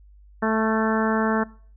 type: harmonic tone with a mistuned harmonic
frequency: 220 Hz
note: A3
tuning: in tune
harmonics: 1 / 2 / 3 / 4 / 5 / 6 / 7 / 8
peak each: -23 / -26 / -28 / -29 / -30 / -31 / -31 / -32 dBFS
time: 0.42-1.44 s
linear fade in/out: 10 ms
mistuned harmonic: 6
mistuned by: +26 cents
effects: noise-tail reverb RT60 0.5 s tail -23 dB re dry + added 50 Hz sine -47 dBFS peak until 1.76 s